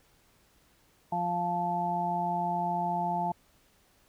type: harmonic tone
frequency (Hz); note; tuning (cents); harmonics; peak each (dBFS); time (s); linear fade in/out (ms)
174.61; F3; 0; 1 / 2 / 4 / 5; -35 / -42 / -32 / -30; 1.12-3.32; 5
effects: pink hiss -65 dBFS RMS until 4.08 s